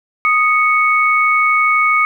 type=tone pair together; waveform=sine; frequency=1244.5 / 2217 Hz; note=D#6 / C#7; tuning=0 / 0 cents; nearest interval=minor seventh; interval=1000 cents; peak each=-13 dBFS; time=0.25-2.05 s; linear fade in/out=0 ms; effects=8-bit